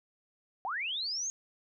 sine linear sweep, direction up, 698.5 to 6645 Hz, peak -32 dBFS, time 0.65-1.3 s, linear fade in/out 0 ms, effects none

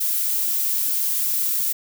violet noise, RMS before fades -22 dBFS, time 0-1.73 s, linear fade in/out 10 ms, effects none

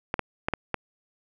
clicks, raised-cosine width 0.5 ms, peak -10 dBFS, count 5, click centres 0.141 / 0.193 / 0.485 / 0.537 / 0.743 s, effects none

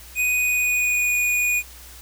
square tone with pitch glide, 2489 to 2459 Hz, D#7 to D#7, 0 to -21 cents, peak -19 dBFS, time 0.15-1.63 s, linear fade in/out 50 ms, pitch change -21 cents, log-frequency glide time 0.31-1.16 s, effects added 60 Hz sine -44 dBFS peak until 2.01 s + white hiss -44 dBFS RMS until 2.01 s

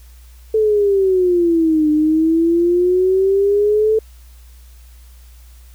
sine exponential two-way sweep, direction down then up, 441.4 to 301.6 to 441.4 Hz, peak -11 dBFS, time 0.54-3.99 s, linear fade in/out 5 ms, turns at 1.9 s, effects added 60 Hz sine -39 dBFS peak until 5.74 s + white hiss -52 dBFS RMS until 5.74 s

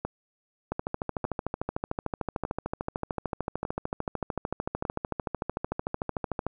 two click trains, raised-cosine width 1 ms, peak -15 / -16 dBFS, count 78 / 5, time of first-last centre 0.72-6.466 / 0.05-4.852 s, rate 13.4 / 0.833 Hz, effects none

